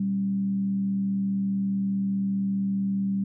sine tone with frequency modulation, 196 Hz, G3, in tune, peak -23 dBFS, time 0-3.24 s, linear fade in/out 5 ms, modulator 75.2 Hz, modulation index 0.26, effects none

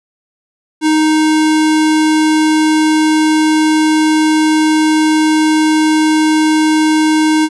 square tone, 311.1 Hz, D#4, in tune, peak -9 dBFS, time 0.81-7.49 s, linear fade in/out 50 ms, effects resampled to 24000 Hz

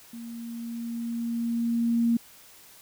sine tone with level ramp, 233.1 Hz, A#3, in tune, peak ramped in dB -37 to -19 dBFS, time 0.13-2.17 s, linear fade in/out 5 ms, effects white hiss -52 dBFS RMS until 2.81 s

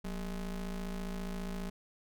square ring-modulated tone, 106.5 Hz, G#2, 44 cents sharp, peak -34 dBFS, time 0.04-1.7 s, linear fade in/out 10 ms, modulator 79.1 Hz, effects none

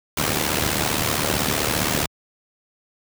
pink noise with amplitude modulation, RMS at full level -18 dBFS, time 0.17-2.06 s, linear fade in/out 5 ms, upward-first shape sine, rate 75.4 Hz, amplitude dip 75%, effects high-pass 80 Hz 12 dB/octave

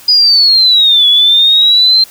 sine linear two-way sweep, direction down then up, 4966 to 3377 to 4157 Hz, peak -4 dBFS, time 0.08-2.04 s, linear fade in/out 5 ms, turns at 1.08 s, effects white hiss -37 dBFS RMS until 2.1 s

